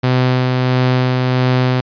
sawtooth tone with tremolo, 127.3 Hz, C3, 47 cents flat, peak -7 dBFS, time 0.03-1.81 s, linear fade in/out 10 ms, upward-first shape sine, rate 1.5 Hz, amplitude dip 25%, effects resampled to 11025 Hz

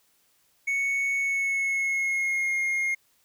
triangle tone with pitch glide, 2217 to 2137 Hz, C#7 to C7, 0 to +36 cents, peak -22 dBFS, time 0.67-2.95 s, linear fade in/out 10 ms, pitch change -64 cents, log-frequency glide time 1.17-2.55 s, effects white hiss -66 dBFS RMS until 3.24 s

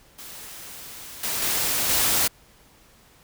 white noise with level steps, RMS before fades -40 / -27 / -24 / -21 dBFS, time 0.18-2.28 s, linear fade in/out 10 ms, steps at 1.23 / 1.42 / 1.89 s, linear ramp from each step 5 ms, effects pink hiss -55 dBFS RMS until 3.23 s

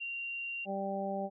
sine tone, 2764 Hz, F7, 19 cents flat, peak -36 dBFS, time 0-0.66 s, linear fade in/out 20 ms
harmonic tone, 196 Hz, G3, in tune, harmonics 1 / 2 / 3 / 4, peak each -38 / -42 / -37 / -38 dBFS, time 0.65-1.3 s, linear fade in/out 50 ms
effects none

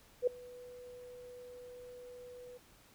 sine tone with ADSR envelope, 493.9 Hz, B4, in tune, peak -24 dBFS, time 0.22-2.58 s, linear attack 52 ms, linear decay 4 ms, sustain -24 dB, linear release 12 ms, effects pink hiss -63 dBFS RMS until 2.94 s

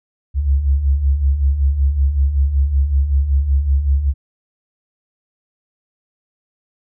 sine beating tone pair, 65.41 / 70.71 Hz, C2 / C#2, 0 / +35 cents, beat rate 5.3 Hz, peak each -20 / -13 dBFS, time 0.34-4.14 s, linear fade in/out 50 ms, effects none

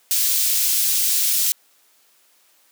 white high-pass noise, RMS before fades -19 dBFS, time 0.11-1.52 s, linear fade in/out 0 ms, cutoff 3900 Hz, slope 12 dB/octave, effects white hiss -58 dBFS RMS until 2.71 s + high-pass 300 Hz 12 dB/octave

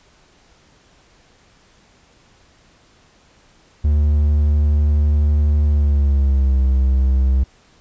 triangle tone with pitch glide, 74 to 65.55 Hz, D2 to C2, +14 to +4 cents, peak -10 dBFS, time 3.84-7.44 s, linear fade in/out 10 ms, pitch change -210 cents, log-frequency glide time 5.67-6.61 s, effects pink hiss -53 dBFS RMS until 7.8 s + resampled to 16000 Hz

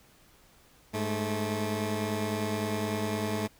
15% pulse tone pair together, 103.59 / 217.1 Hz, G#2 / A3, -4 / -23 cents, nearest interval octave + minor second, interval 1281 cents, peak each -26 / -25 dBFS, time 0.93-3.48 s, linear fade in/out 20 ms, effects pink hiss -60 dBFS RMS until 3.59 s

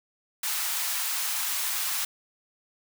white high-pass noise, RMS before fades -29 dBFS, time 0.43-2.05 s, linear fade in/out 5 ms, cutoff 810 Hz, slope 24 dB/octave, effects none

